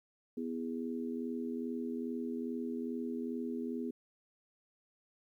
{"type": "harmonic tone", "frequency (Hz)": 82.41, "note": "E2", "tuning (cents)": 0, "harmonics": [3, 4, 5], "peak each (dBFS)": [-37, -43, -42], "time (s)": [0.37, 3.91], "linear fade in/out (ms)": 5, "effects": ["12-bit"]}